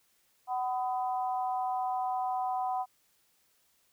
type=harmonic tone; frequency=250.8 Hz; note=B3; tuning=27 cents sharp; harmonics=3 / 4 / 5; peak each=-30 / -36 / -45 dBFS; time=0.47-2.86 s; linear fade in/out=50 ms; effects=white hiss -70 dBFS RMS until 3.92 s